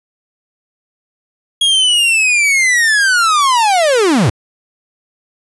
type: linear sweep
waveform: 45% pulse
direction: down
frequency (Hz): 3303 to 88.1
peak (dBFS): -9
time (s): 1.61-4.3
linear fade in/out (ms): 5
effects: resampled to 24000 Hz + 8-bit